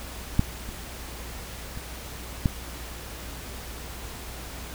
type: clicks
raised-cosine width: 5 ms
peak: -6 / -24 / -25 / -8 dBFS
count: 4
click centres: 0.394 / 0.69 / 1.774 / 2.458 s
effects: added 60 Hz sine -40 dBFS peak until 4.74 s + pink hiss -40 dBFS RMS until 4.74 s